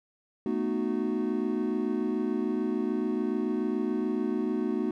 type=chord; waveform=triangle; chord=B dominant seventh; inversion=third; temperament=equal with one note detuned; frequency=220 / 246.9 / 307.4 / 370 Hz; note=A3 / B3 / D#4 / F#4; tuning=0 / 0 / -21 / 0 cents; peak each=-30 dBFS; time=0.46-4.91 s; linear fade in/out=2 ms; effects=none